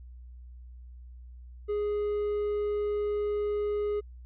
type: tone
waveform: triangle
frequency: 415.2 Hz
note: G#4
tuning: in tune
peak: -25 dBFS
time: 1.68-4.01 s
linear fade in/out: 20 ms
effects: added 61 Hz sine -44 dBFS peak until 4.25 s + resampled to 8000 Hz